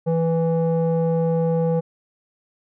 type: tone with low-pass filter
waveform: square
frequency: 164.81 Hz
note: E3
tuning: in tune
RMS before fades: -20 dBFS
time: 0.06-1.81 s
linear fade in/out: 20 ms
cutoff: 610 Hz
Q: 7.4
effects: none